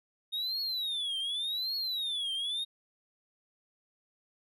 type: tone with vibrato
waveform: triangle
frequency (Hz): 3695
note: A#7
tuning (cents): -16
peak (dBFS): -30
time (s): 0.32-2.65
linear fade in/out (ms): 20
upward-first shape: triangle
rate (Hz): 0.87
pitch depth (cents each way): 290
effects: none